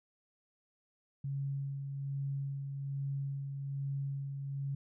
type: tone with tremolo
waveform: sine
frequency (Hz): 138.59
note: C#3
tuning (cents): 0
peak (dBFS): -33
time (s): 1.24-4.75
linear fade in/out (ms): 5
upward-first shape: sine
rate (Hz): 1.2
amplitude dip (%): 40
effects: none